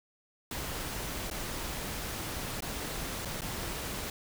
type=noise with dropouts; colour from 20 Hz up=pink; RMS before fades=-37 dBFS; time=0.51-4.1 s; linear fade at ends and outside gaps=2 ms; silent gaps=1.301-1.311 / 2.606-2.622 / 3.25-3.255 / 3.409-3.418 s; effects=none